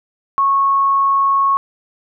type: tone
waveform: sine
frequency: 1100 Hz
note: C#6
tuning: 14 cents flat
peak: -11 dBFS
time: 0.38-1.57 s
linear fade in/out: 0 ms
effects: none